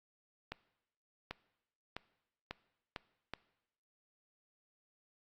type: accelerating click train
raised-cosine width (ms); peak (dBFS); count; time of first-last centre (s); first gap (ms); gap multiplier
0.3; -24; 6; 0.52-3.337; 790; 0.83
effects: noise-tail reverb RT60 0.9 s tail -20 dB re dry + Opus 48 kbps